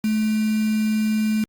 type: tone with quantisation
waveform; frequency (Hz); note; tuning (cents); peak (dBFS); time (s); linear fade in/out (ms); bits
sine; 216.1; A3; -31; -18; 0.04-1.44; 2; 5
effects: Opus 48 kbps